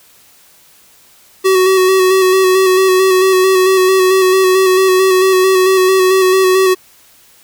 square tone with vibrato, 375.8 Hz, F#4, 27 cents sharp, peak -8 dBFS, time 1.44-6.75 s, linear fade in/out 20 ms, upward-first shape square, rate 4.5 Hz, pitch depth 22 cents each way, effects white hiss -46 dBFS RMS until 7.43 s

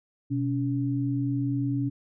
sine tone pair together, 125.48 / 281.7 Hz, B2 / C#4, +28 / +28 cents, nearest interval octave + major second, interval 1400 cents, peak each -27 dBFS, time 0.3-1.9 s, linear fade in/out 20 ms, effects none

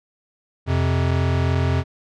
square tone pair together, 87.5 / 130.69 Hz, F2 / C3, +4 / -2 cents, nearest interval perfect fifth, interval 694 cents, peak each -20 / -22 dBFS, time 0.66-1.84 s, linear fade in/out 50 ms, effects low-pass 4000 Hz 12 dB/octave

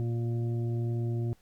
harmonic tone, 117.3 Hz, A#2, 11 cents sharp, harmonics 1 / 2 / 3 / 5 / 6, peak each -28 / -40 / -38 / -52 / -52 dBFS, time 0-1.33 s, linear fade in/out 0 ms, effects pink hiss -67 dBFS RMS until 1.41 s + Opus 48 kbps

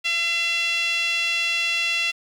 5% pulse tone with band-pass filter, 678 Hz, E5, 49 cents sharp, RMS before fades -23 dBFS, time 0.04-2.12 s, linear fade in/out 20 ms, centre 2700 Hz, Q 3.9, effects 8-bit

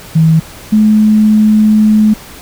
sine tone pair in turn, 160.6 / 214.4 Hz, E3 / A3, -45 / -45 cents, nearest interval perfect fourth, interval 500 cents, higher second, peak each -4 dBFS, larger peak neither, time 0.15-0.4 / 0.72-2.14 s, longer second, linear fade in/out 10 ms, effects pink hiss -32 dBFS RMS until 2.41 s

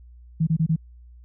sine tone bursts, 160.3 Hz, E3, 48 cents flat, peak -17 dBFS, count 4, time 0.4-0.762 s, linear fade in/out 10 ms, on 71 ms, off 26 ms, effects added 60 Hz sine -44 dBFS peak until 1.24 s

